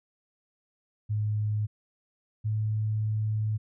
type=tone pair in turn; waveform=sine; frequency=106 / 107.85 Hz; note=G#2 / A2; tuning=+36 / -34 cents; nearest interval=unison; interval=30 cents; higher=second; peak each=-25 dBFS; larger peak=neither; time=1.09-1.67 / 2.44-3.58 s; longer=second; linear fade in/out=20 ms; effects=none